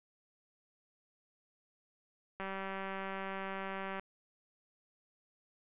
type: click train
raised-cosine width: 0.5 ms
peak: -26 dBFS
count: 309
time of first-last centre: 2.4-3.996 s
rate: 193 Hz
effects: resampled to 8000 Hz